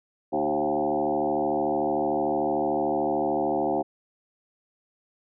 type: tone with frequency modulation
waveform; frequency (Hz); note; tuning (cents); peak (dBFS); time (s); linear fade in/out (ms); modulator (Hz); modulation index
sine; 537; C5; +45; -22; 0.32-3.83; 20; 73.4; 3.8
effects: none